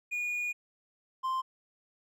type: tone pair in turn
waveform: triangle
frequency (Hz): 2445 / 1045.1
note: D#7 / C6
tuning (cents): -31 / -2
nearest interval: octave + minor third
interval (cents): 1471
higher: first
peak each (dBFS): -29 / -27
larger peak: second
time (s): 0.11-0.53 / 1.23-1.42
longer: first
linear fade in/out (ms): 20
effects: none